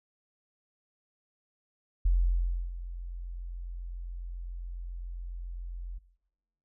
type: tone with ADSR envelope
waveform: sine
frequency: 43.65 Hz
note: F1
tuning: in tune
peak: -20 dBFS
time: 2.05-5.99 s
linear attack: 8 ms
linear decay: 650 ms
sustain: -16 dB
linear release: 18 ms
effects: noise-tail reverb RT60 0.9 s tail -20 dB re dry